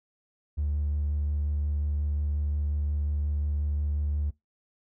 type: tone with vibrato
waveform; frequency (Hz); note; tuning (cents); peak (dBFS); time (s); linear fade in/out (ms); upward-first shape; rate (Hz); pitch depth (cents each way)
triangle; 73.6; D2; +4; -22; 0.57-4.31; 20; square; 5.6; 8
effects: noise-tail reverb RT60 0.2 s tail -25 dB re dry + tanh soft clip ceiling -21 dBFS

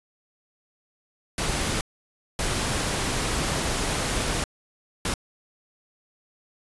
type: noise bursts at uneven times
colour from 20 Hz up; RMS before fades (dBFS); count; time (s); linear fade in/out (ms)
pink; -26; 3; 1.38-1.81 / 2.39-4.44 / 5.05-5.14; 2
effects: resampled to 24000 Hz

